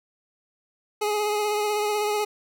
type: tone with vibrato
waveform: 25% pulse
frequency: 419.1 Hz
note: G#4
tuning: 16 cents sharp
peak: -19 dBFS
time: 1.01-2.25 s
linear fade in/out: 10 ms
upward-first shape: triangle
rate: 16 Hz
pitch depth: 28 cents each way
effects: none